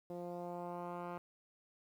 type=tone with low-pass filter sweep; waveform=10% pulse; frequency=175.1 Hz; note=F3; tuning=5 cents sharp; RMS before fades=-44 dBFS; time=0.1-1.18 s; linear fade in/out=2 ms; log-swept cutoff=510 to 1500 Hz; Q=1.5; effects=11-bit